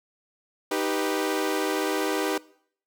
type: chord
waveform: sawtooth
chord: Eb augmented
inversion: none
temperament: equal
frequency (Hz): 311.1 / 392 / 493.9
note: Eb4 / G4 / B4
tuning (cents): 0 / 0 / 0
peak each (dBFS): -25 / -24 / -26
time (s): 0.71-2.38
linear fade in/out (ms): 5
effects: noise-tail reverb RT60 0.6 s tail -21 dB re dry